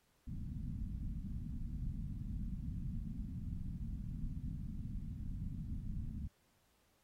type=low-pass noise; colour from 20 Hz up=pink; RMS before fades=-42 dBFS; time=0.27-6.28 s; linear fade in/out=10 ms; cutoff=240 Hz; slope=48 dB/octave; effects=pink hiss -75 dBFS RMS until 7.03 s + AAC 48 kbps